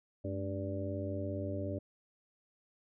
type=harmonic tone with a mistuned harmonic; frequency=97.4 Hz; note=G2; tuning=11 cents flat; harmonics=1 / 2 / 3 / 4 / 5 / 6; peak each=-38 / -45 / -41 / -45 / -48 / -41 dBFS; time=0.24-1.79 s; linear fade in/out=10 ms; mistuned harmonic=2; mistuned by=+140 cents; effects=none